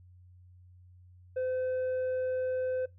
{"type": "tone with tanh clipping", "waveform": "sine", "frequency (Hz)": 512, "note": "C5", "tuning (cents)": -38, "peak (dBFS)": -30, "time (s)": [1.36, 2.86], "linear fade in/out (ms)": 10, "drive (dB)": 4, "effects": ["noise-tail reverb RT60 0.2 s tail -22 dB re dry", "added 90 Hz sine -53 dBFS peak until 2.98 s"]}